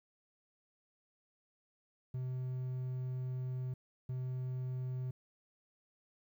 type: tone bursts at uneven times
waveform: triangle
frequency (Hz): 127.9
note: C3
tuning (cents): -39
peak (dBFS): -34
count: 2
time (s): 2.14-3.74 / 4.09-5.11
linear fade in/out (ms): 5
effects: 12-bit

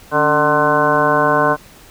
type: harmonic tone with a mistuned harmonic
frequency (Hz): 150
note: D3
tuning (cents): +37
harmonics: 1 / 2 / 3 / 4 / 5 / 6 / 7 / 8 / 9 / 10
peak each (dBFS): -25 / -22 / -20 / -18 / -21 / -25 / -16 / -28 / -27 / -19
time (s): 0.11-1.57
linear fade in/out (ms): 50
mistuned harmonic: 2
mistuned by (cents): -82
effects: pink hiss -43 dBFS RMS until 1.9 s

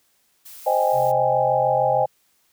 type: noise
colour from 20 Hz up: blue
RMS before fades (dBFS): -41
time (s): 0.45-1.12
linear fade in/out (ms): 10
type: chord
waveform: sine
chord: Ab major seventh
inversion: first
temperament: equal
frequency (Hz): 523.3 / 622.3 / 784 / 830.6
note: C5 / Eb5 / G5 / Ab5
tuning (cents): 0 / 0 / 0 / 0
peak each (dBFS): -22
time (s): 0.66-2.06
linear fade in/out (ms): 10
type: tone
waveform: sine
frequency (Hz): 130.81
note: C3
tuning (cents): 0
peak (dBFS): -32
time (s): 0.92-2.07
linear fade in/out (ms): 50
effects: white hiss -64 dBFS RMS until 2.52 s

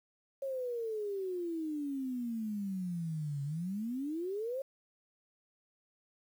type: exponential two-way sweep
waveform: sine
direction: down then up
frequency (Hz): 552 to 138.59 to 552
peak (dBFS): -34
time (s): 0.42-4.62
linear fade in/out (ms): 5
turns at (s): 3.43
effects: 10-bit

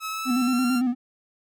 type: tone with pitch glide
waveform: sawtooth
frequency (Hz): 1292 to 1376.8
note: E6 to F6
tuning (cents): -35 to -25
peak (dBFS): -25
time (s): 0-0.82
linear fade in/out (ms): 50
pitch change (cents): +110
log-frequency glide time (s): 0.1-0.7
type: tone with vibrato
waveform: triangle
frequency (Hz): 250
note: B3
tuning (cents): +21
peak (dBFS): -18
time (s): 0.25-0.95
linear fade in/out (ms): 50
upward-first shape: square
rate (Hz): 8.9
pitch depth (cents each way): 53
effects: none

